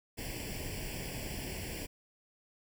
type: noise with comb filter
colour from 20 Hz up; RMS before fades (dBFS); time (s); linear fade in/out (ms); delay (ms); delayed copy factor
pink; -40; 0.17-1.87; 20; 0.39; +0.9
effects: none